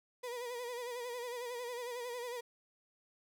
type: tone with vibrato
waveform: 35% pulse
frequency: 485.7 Hz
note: B4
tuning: 29 cents flat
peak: -38 dBFS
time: 0.23-2.41 s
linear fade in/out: 10 ms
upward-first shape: sine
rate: 11 Hz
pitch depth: 62 cents each way
effects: none